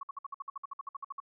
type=tone bursts; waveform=sine; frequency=1108.7 Hz; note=C#6; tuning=in tune; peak=-36 dBFS; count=16; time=0.01-1.202 s; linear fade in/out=5 ms; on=22 ms; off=56 ms; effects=none